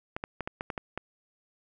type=clicks; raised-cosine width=0.5 ms; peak=-18 dBFS; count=8; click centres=0.165 / 0.239 / 0.407 / 0.475 / 0.609 / 0.702 / 0.778 / 0.976 s; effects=none